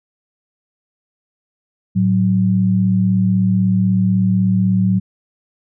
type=tone pair together; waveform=sine; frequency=110 / 186.18 Hz; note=A2 / F#3; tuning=0 / +11 cents; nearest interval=major sixth; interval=911 cents; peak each=-17 / -13 dBFS; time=1.95-5 s; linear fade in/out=20 ms; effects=none